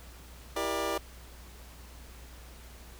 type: chord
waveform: 25% pulse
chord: E half-diminished seventh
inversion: none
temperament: just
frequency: 329.6 / 395.6 / 474.7 / 593.3 Hz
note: E4 / G4 / Bb4 / D5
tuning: 0 / +16 / +31 / +18 cents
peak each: -33 / -32 / -33 / -31 dBFS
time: 0.56-0.98 s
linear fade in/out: 5 ms
effects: added 60 Hz sine -48 dBFS peak until 2.99 s + pink hiss -53 dBFS RMS until 2.99 s